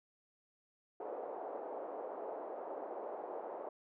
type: band-pass noise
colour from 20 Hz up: white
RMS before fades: -44 dBFS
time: 1-3.69 s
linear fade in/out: 5 ms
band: 400 to 740 Hz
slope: 24 dB/octave
effects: none